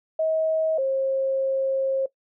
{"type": "tone pair in turn", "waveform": "sine", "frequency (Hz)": [637, 535.7], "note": ["D#5", "C5"], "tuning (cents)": [41, 41], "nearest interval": "minor third", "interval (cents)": 300, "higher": "first", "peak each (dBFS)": -20, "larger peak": "neither", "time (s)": [[0.19, 0.78], [0.78, 2.06]], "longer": "second", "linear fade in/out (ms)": 5, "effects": ["noise-tail reverb RT60 0.1 s tail -19 dB re dry"]}